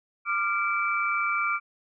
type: tone cluster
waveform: sine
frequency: 1189 / 1385 / 2319 Hz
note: D6 / F6 / D7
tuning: +21 / -15 / -22 cents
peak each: -28 dBFS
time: 0.25-1.6 s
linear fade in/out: 50 ms
effects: none